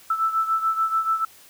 sine beating tone pair, 1318.5 / 1325.4 Hz, E6 / E6, 0 / +9 cents, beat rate 6.9 Hz, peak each -21 / -26 dBFS, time 0.1-1.25 s, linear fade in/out 5 ms, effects white hiss -50 dBFS RMS until 1.49 s

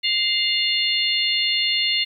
harmonic tone with a mistuned harmonic, 710 Hz, F5, 28 cents sharp, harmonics 3 / 4 / 5 / 6, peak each -25 / -22 / -25 / -24 dBFS, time 0.03-2.05 s, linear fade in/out 20 ms, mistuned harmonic 3, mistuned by -33 cents, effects 9-bit

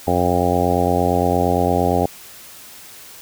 harmonic tone, 88.7 Hz, F2, 27 cents sharp, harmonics 1 / 2 / 3 / 4 / 5 / 6 / 7 / 8 / 9, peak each -23 / -24 / -23 / -25 / -23 / -24 / -25 / -23 / -22 dBFS, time 0.07-2.06 s, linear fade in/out 5 ms, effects white hiss -40 dBFS RMS until 3.21 s

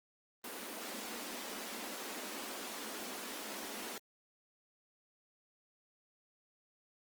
pink high-pass noise, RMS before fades -44 dBFS, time 0.44-3.98 s, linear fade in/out 2 ms, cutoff 200 Hz, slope 96 dB/octave, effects Opus 24 kbps

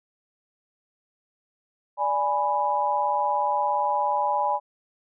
sine chord, G# diminished, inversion second, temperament equal, 587.3 / 830.6 / 987.8 Hz, D5 / G#5 / B5, 0 / 0 / 0 cents, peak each -29 / -24 / -25 dBFS, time 1.97-4.6 s, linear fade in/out 50 ms, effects none

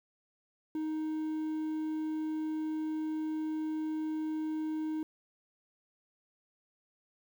triangle tone with quantisation, 312.1 Hz, D#4, 5 cents sharp, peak -30 dBFS, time 0.75-5.03 s, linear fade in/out 2 ms, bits 10, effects none

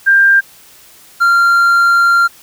sine / triangle tone pair in turn, 1591 / 1385.3 Hz, G6 / F6, +25 / -14 cents, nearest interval major second, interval 239 cents, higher first, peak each -5 dBFS, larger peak neither, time 0.06-0.41 / 1.2-2.28 s, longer second, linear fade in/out 20 ms, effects white hiss -42 dBFS RMS until 2.42 s

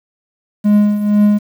triangle tone with tremolo, 207.7 Hz, G#3, in tune, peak -4 dBFS, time 0.64-1.39 s, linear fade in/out 20 ms, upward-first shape triangle, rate 2.1 Hz, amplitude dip 70%, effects 7-bit

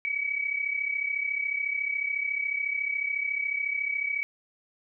sine tone pair together, 2245 / 2279 Hz, C#7 / C#7, +21 / +47 cents, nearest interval unison, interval 26 cents, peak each -32 / -28 dBFS, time 0.05-4.23 s, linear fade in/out 0 ms, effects none

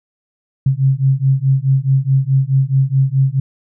sine beating tone pair, 132.3 / 137 Hz, C3 / C#3, +20 / -20 cents, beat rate 4.7 Hz, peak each -14 dBFS, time 0.66-3.4 s, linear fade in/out 5 ms, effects none

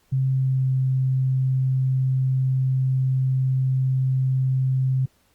sine tone with pitch glide, 132.4 to 131.03 Hz, C3 to C3, +21 to +3 cents, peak -18 dBFS, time 0.12-5.06 s, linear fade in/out 10 ms, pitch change -18 cents, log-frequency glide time 0.29-0.69 s, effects pink hiss -63 dBFS RMS until 5.34 s + Opus 48 kbps

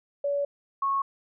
sine tone pair in turn, 569 / 1098 Hz, C#5 / C#6, +45 / -17 cents, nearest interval major seventh, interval 1138 cents, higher second, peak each -24 / -23 dBFS, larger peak second, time 0.24-0.45 / 0.82-1.02 s, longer first, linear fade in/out 5 ms, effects none

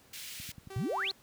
pink high-pass noise, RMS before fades -44 dBFS, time 0.13-0.52 s, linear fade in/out 5 ms, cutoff 2100 Hz, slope 24 dB/octave
click train, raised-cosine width 5 ms, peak -34 dBFS, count 5, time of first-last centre 0.4-0.764 s, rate 11 Hz
sawtooth tone, 386.8 Hz, G4, 23 cents flat, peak -39 dBFS, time 0.7-1.12 s, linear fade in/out 5 ms
sine exponential sweep, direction up, 98 to 4383 Hz, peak -30 dBFS, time 0.76-1.11 s, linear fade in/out 0 ms
effects pink hiss -61 dBFS RMS until 1.22 s + high-pass 60 Hz 12 dB/octave

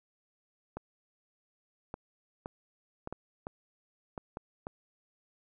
clicks, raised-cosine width 1 ms, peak -24 dBFS, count 9, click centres 0.77 / 1.941 / 2.459 / 3.074 / 3.126 / 3.469 / 4.178 / 4.371 / 4.669 s, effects none

